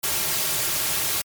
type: noise with comb filter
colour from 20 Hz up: white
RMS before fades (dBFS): -24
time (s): 0.03-1.22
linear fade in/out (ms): 10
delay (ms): 4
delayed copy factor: -0.5
effects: MP3 96 kbps